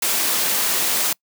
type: noise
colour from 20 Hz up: white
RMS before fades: -20 dBFS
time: 0.02-1.13 s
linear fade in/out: 5 ms
effects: noise-tail reverb RT60 0.1 s tail -26 dB re dry + high-pass 200 Hz 12 dB/octave